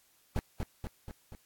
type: noise with echo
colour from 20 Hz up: brown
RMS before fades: -29 dBFS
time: 0.36-0.39 s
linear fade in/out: 0 ms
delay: 240 ms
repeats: 4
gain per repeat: -4 dB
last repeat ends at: 1.35 s
effects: white hiss -67 dBFS RMS until 1.45 s + AAC 64 kbps